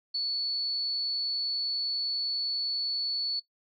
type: tone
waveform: sine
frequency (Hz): 4435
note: C#8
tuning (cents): 0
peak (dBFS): -27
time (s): 0.14-3.4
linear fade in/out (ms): 10
effects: noise-tail reverb RT60 0.1 s tail -18 dB re dry